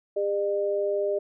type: tone pair together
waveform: sine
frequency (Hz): 403.1 / 604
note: G4 / D5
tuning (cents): +48 / +48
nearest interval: perfect fifth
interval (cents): 700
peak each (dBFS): -26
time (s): 0.16-1.19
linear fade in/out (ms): 10
effects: none